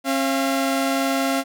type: tone pair together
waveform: sawtooth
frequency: 270.2 / 686 Hz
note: C#4 / F5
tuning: -44 / -31 cents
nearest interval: octave + major third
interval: 1613 cents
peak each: -17 / -20 dBFS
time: 0.04-1.44 s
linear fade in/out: 50 ms
effects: none